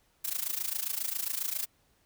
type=noise with amplitude modulation; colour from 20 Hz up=blue; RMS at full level=-30 dBFS; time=0.24-1.66 s; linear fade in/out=10 ms; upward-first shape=sine; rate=27.4 Hz; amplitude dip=85%; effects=pink hiss -69 dBFS RMS until 2.05 s